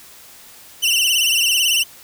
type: tone with vibrato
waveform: sawtooth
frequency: 2871 Hz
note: F7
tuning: 47 cents sharp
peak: -11 dBFS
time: 0.82-1.84 s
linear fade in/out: 20 ms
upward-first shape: sine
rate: 18 Hz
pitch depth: 110 cents each way
effects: white hiss -43 dBFS RMS until 2.03 s